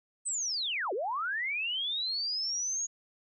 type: linear two-way sweep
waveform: sine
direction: down then up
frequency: 8372 to 347.6 to 6720 Hz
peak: -30 dBFS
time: 0.25-2.87 s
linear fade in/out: 20 ms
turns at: 0.93 s
effects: none